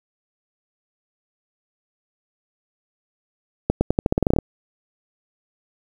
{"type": "accelerating click train", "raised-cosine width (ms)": 2, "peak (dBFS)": -3, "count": 13, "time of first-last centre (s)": [3.7, 4.387], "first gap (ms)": 110, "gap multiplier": 0.87, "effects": ["7-bit"]}